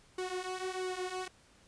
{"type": "tone with flanger", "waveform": "sawtooth", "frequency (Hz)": 370, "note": "F#4", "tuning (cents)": 0, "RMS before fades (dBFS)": -38, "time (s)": [0.18, 1.28], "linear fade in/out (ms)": 5, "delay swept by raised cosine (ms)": [1.5, 6], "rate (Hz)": 1.5, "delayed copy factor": -0.75, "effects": ["pink hiss -63 dBFS RMS until 1.67 s", "resampled to 22050 Hz"]}